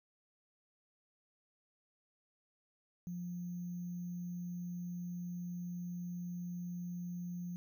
sine tone with sample-and-hold, 176.1 Hz, F3, 15 cents sharp, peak -39 dBFS, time 3.07-7.56 s, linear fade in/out 0 ms, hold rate 6300 Hz, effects none

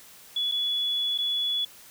sine tone with dropouts, 3406 Hz, G#7, 43 cents sharp, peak -24 dBFS, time 0.36-1.65 s, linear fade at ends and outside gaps 5 ms, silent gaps 0.515-0.52 / 1.178-1.185 s, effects white hiss -50 dBFS RMS until 1.9 s

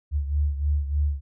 sine beating tone pair, 72.2 / 75.5 Hz, D2 / D2, -29 / +48 cents, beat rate 3.3 Hz, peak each -22 / -28 dBFS, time 0.11-1.21 s, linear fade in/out 50 ms, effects none

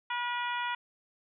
harmonic tone with a mistuned harmonic, 484.7 Hz, B4, 32 cents flat, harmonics 2 / 3 / 4 / 5 / 6 / 7, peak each -33 / -37 / -39 / -41 / -43 / -44 dBFS, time 0.1-0.75 s, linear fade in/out 5 ms, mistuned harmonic 3, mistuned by -18 cents, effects none

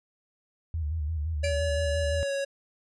sine tone with vibrato, 77.78 Hz, D#2, in tune, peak -27 dBFS, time 0.74-2.23 s, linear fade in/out 0 ms, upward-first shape square, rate 5.8 Hz, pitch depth 82 cents each way
square tone with pitch glide, 569 to 554.4 Hz, C#5 to C#5, +45 to 0 cents, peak -28 dBFS, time 1.43-2.45 s, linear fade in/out 10 ms, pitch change -45 cents, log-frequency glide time 2.13-2.32 s
sawtooth tone with exponential decay, 2349 Hz, D7, in tune, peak -27 dBFS, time 1.44-1.61 s, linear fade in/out 2 ms, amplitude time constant 36 ms
effects resampled to 22050 Hz

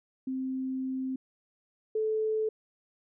sine tone pair in turn, 261.6 / 435.7 Hz, C4 / A4, 0 / -17 cents, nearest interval major sixth, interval 883 cents, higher second, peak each -30 / -26 dBFS, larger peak second, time 0.27-1.16 / 1.95-2.49 s, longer first, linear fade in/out 5 ms, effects none

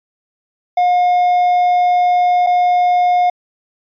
triangle tone with dropouts, 716 Hz, F5, 43 cents sharp, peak -8 dBFS, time 0.77-3.3 s, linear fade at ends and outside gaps 5 ms, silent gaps 2.465-2.469 s, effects resampled to 11025 Hz

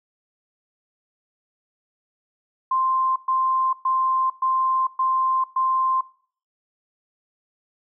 sine tone bursts, 1046.5 Hz, C6, in tune, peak -18 dBFS, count 6, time 2.71-6.01 s, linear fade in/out 5 ms, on 450 ms, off 120 ms, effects noise-tail reverb RT60 0.5 s tail -20 dB re dry

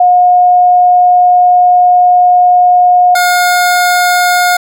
sine / 25% pulse tone pair in turn, 719 / 715.8 Hz, F#5 / F5, -50 / +42 cents, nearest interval unison, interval 8 cents, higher first, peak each -3 dBFS, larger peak neither, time 0-3.15 / 3.15-4.57 s, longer first, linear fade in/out 5 ms, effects none

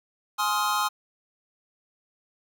square chord, F minor seventh, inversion first, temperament just, 838.1 / 1047.7 / 1257.2 / 1396.9 Hz, Ab5 / C6 / Eb6 / F6, +16 / +2 / +18 / 0 cents, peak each -30 / -29 / -28 / -33 dBFS, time 0.38-0.89 s, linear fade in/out 20 ms, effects none

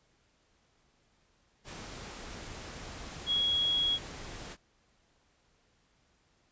sine tone in noise, 3322 Hz, G#7, in tune, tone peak -26 dBFS, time 3.26-3.99 s, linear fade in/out 50 ms, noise pink, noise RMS -44 dBFS, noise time 1.64-4.57 s, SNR +15 dB, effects pink hiss -70 dBFS RMS until 6.51 s + resampled to 16000 Hz

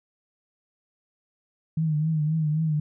sine tone with vibrato, 155.56 Hz, D#3, in tune, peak -21 dBFS, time 1.77-2.8 s, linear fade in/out 5 ms, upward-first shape triangle, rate 3.8 Hz, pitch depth 76 cents each way, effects none

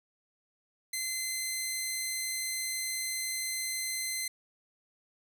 10% pulse tone, 2061 Hz, C7, 27 cents flat, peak -23 dBFS, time 0.93-4.28 s, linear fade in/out 5 ms, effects none

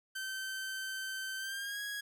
sawtooth tone with pitch glide, 1545 to 1655.9 Hz, G6 to G#6, -26 to -6 cents, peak -34 dBFS, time 0.15-2.01 s, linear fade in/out 10 ms, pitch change +120 cents, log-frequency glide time 1.38-1.8 s, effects none

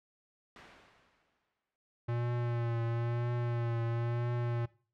white noise with exponential decay, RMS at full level -43 dBFS, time 0.56-1.76 s, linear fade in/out 1 ms, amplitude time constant 260 ms
square tone with vibrato, 118.3 Hz, A#2, 26 cents sharp, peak -32 dBFS, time 2.08-4.66 s, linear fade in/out 10 ms, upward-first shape triangle, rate 1 Hz, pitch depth 37 cents each way
effects noise-tail reverb RT60 0.4 s tail -20 dB re dry + low-pass 2000 Hz 12 dB/octave

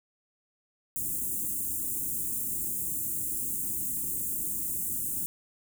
white band-stop noise, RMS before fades -32 dBFS, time 0.96-5.26 s, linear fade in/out 0 ms, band 350 to 7400 Hz, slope 48 dB/octave, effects none

